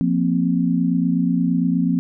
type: chord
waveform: sine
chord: F suspended fourth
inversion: none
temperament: equal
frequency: 174.61 / 233.1 / 261.6 Hz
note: F3 / Bb3 / C4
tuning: 0 / 0 / 0 cents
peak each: -19 / -22 / -20 dBFS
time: 0.01-1.99 s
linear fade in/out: 0 ms
effects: none